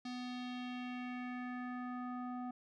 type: tone with low-pass filter sweep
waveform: square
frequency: 248.5 Hz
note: B3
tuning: 11 cents sharp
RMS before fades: -43 dBFS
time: 0.05-2.51 s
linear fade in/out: 5 ms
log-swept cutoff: 4700 to 980 Hz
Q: 2.4
effects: none